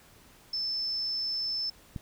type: tone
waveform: sine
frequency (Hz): 5274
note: E8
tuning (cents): 0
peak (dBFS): -29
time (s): 0.53-1.7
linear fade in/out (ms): 5
type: click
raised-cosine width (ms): 5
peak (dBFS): -23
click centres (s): 1.962
effects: pink hiss -57 dBFS RMS until 2.01 s